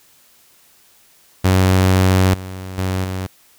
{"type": "tone with level steps", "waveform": "sawtooth", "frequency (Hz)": 93.6, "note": "F#2", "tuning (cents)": 20, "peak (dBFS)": [-7, -24, -14, -18], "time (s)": [1.44, 3.27], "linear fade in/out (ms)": 10, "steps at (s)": [2.34, 2.78, 3.04], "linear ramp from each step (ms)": 2, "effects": ["white hiss -52 dBFS RMS until 3.58 s"]}